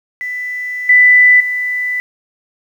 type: tone with level steps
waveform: sine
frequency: 1990 Hz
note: B6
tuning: 13 cents sharp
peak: -19 / -4 / -15 dBFS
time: 0.21-2 s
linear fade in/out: 0 ms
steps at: 0.89 / 1.4 s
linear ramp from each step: 5 ms
effects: 7-bit